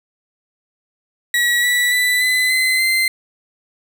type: tone with pitch steps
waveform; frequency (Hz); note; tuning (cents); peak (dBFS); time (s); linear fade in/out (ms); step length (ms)
35% pulse; 1925 / 1954.1 / 1983.7 / 2014 / 2044 / 2075; B6 / B6 / B6 / B6 / C7 / C7; -45 / -19 / +7 / +33 / -41 / -15; -12; 1.34-3.08; 2; 290
effects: none